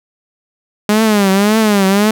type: tone with vibrato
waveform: sawtooth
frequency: 206 Hz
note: G#3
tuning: 14 cents flat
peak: -5 dBFS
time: 0.89-2.11 s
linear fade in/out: 2 ms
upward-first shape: triangle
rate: 1.8 Hz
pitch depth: 150 cents each way
effects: none